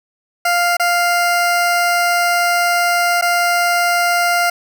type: tone with dropouts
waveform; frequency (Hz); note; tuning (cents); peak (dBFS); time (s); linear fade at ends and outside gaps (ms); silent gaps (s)
20% pulse; 699; F5; +1; -8; 0.45-4.5; 5; 0.769-0.797 / 3.213-3.222
effects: none